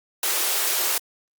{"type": "high-pass noise", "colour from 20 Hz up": "white", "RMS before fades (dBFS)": -23, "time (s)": [0.23, 0.98], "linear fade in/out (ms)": 2, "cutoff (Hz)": 330, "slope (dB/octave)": 96, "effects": ["Opus 48 kbps"]}